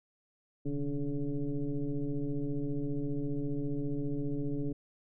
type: tone with frequency modulation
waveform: sine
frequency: 147.4 Hz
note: D3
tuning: 7 cents sharp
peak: -30 dBFS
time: 0.65-4.73 s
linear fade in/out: 10 ms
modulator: 140 Hz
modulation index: 1.7
effects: none